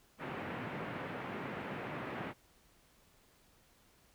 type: band-pass noise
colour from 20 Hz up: pink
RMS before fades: -42 dBFS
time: 0.18-2.34 s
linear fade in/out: 50 ms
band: 120 to 2400 Hz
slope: 24 dB/octave
effects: pink hiss -67 dBFS RMS until 4.14 s